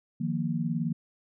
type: chord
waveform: sine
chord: Eb suspended second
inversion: none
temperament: just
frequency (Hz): 155.56 / 175.01 / 233.3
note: Eb3 / F3 / Bb3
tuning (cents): 0 / +4 / +2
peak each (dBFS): -31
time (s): 0.2-0.93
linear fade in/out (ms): 10
effects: none